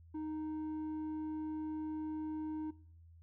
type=tone with low-pass filter; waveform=square; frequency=310 Hz; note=D#4; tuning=6 cents flat; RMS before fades=-41 dBFS; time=0.14-2.71 s; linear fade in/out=10 ms; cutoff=630 Hz; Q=2.8; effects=noise-tail reverb RT60 0.6 s tail -21 dB re dry + added 83 Hz sine -56 dBFS peak until 3.22 s